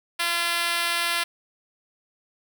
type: tone with high-pass filter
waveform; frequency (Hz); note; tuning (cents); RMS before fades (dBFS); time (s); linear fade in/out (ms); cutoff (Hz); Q
5% pulse; 342.2; F4; -35; -25; 0.19-1.24; 10; 810; 0.61
effects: none